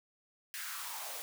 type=noise with high-pass filter sweep; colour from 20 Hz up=white; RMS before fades=-42 dBFS; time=0.54-1.22 s; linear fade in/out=0 ms; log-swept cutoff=1800 to 530 Hz; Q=3; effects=none